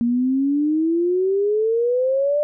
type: exponential sweep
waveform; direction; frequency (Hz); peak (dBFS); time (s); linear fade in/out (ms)
sine; up; 233.1 to 599; -16; 0.01-2.43; 0
effects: none